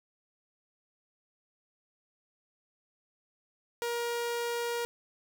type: tone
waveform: sawtooth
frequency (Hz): 473.3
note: A#4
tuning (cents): +26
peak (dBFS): -27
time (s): 3.82-4.85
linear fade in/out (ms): 0
effects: none